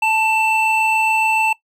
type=tone pair together; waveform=triangle; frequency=880 / 2667 Hz; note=A5 / E7; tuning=0 / +20 cents; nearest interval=octave + perfect fifth; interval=1920 cents; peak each=-15 dBFS; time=0.02-1.53 s; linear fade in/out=5 ms; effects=noise-tail reverb RT60 0.1 s tail -18 dB re dry